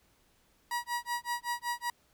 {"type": "tone with tremolo", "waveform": "30% pulse", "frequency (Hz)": 960, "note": "B5", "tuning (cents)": -49, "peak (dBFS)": -27, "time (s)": [0.71, 1.9], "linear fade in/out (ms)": 2, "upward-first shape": "sine", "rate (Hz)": 5.3, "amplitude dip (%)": 100, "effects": ["pink hiss -68 dBFS RMS until 2.13 s"]}